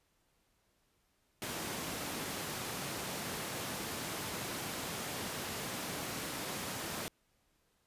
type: high-pass noise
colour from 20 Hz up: pink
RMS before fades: -40 dBFS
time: 1.42-7.08 s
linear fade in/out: 0 ms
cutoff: 130 Hz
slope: 12 dB/octave
effects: pink hiss -75 dBFS RMS until 7.86 s + resampled to 32000 Hz